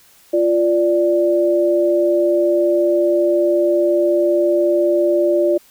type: tone pair together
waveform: sine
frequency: 347.2 / 587.3 Hz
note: F4 / D5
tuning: -10 / 0 cents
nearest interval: major sixth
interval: 910 cents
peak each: -15 dBFS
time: 0.33-5.58 s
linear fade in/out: 10 ms
effects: white hiss -50 dBFS RMS until 5.7 s